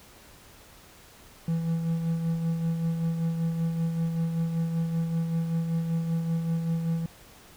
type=tone with tremolo; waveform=triangle; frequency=165.2 Hz; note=E3; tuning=4 cents sharp; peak=-21 dBFS; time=1.48-7.06 s; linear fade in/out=2 ms; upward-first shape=sine; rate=5.2 Hz; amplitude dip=45%; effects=pink hiss -52 dBFS RMS until 7.56 s